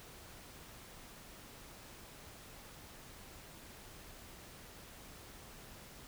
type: silence
effects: pink hiss -54 dBFS RMS until 6.07 s